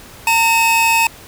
45% pulse tone pair together, 912 / 2564 Hz, A#5 / E7, -38 / -49 cents, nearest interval octave + tritone, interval 1789 cents, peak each -14 dBFS, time 0.27-1.07 s, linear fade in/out 2 ms, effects pink hiss -39 dBFS RMS until 1.27 s

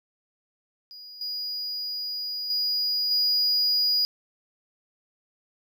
triangle tone with level steps, 4900 Hz, D#8, 27 cents flat, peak -40 / -28 / -22 / -19 dBFS, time 0.91-4.05 s, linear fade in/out 0 ms, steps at 1.21 / 2.5 / 3.11 s, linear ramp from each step 2 ms, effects none

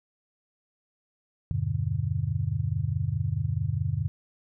sine chord, E minor seventh, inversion none, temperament just, 82.41 / 98.89 / 123.61 / 148.33 Hz, E2 / G2 / B2 / D3, 0 / +16 / +2 / +18 cents, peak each -34 / -29 / -30 / -31 dBFS, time 1.51-4.08 s, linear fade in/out 0 ms, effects none

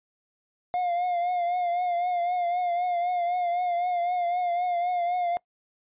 triangle tone with vibrato, 708 Hz, F5, 23 cents sharp, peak -22 dBFS, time 0.74-5.37 s, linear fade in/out 0 ms, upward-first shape triangle, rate 3.9 Hz, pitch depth 54 cents each way, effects noise-tail reverb RT60 0.1 s tail -22 dB re dry + resampled to 8000 Hz

